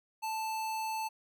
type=tone; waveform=square; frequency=880 Hz; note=A5; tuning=in tune; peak=-34 dBFS; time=0.22-1.09 s; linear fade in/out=20 ms; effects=none